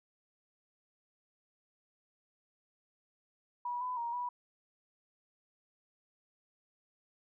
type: tone with pitch steps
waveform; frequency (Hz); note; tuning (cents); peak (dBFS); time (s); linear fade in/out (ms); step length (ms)
sine; 971 / 1001 / 940 / 978; B5 / B5 / A#5 / B5; -30 / +23 / +14 / -17; -34; 3.65-4.29; 5; 160
effects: none